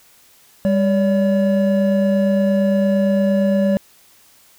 triangle tone pair together, 199.5 / 569.8 Hz, G3 / C#5, +31 / +48 cents, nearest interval octave + tritone, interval 1817 cents, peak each -13 / -16 dBFS, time 0.65-3.77 s, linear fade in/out 0 ms, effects white hiss -51 dBFS RMS until 4.58 s

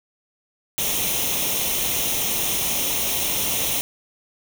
white noise with comb filter, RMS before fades -23 dBFS, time 0.78-3.81 s, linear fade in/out 0 ms, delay 0.32 ms, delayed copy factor +0.65, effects none

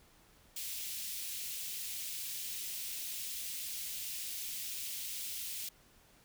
white high-pass noise, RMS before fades -41 dBFS, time 0.56-5.69 s, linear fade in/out 5 ms, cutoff 2400 Hz, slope 24 dB/octave, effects pink hiss -64 dBFS RMS until 6.24 s

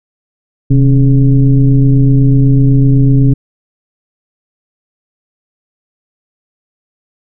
sine tone with frequency modulation, 131 Hz, C3, 2 cents sharp, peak -4 dBFS, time 0.7-3.34 s, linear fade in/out 10 ms, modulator 145 Hz, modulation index 0.91, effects none

